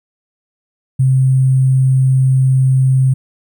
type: tone with sample-and-hold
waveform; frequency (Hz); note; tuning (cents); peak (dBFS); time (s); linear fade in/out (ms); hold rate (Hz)
sine; 131.3; C3; +6; -8; 0.99-3.14; 10; 8820
effects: none